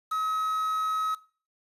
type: tone with quantisation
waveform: triangle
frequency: 1279 Hz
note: D#6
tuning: 47 cents sharp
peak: -24 dBFS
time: 0.11-1.15 s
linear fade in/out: 10 ms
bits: 7
effects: noise-tail reverb RT60 0.4 s tail -20 dB re dry + resampled to 32000 Hz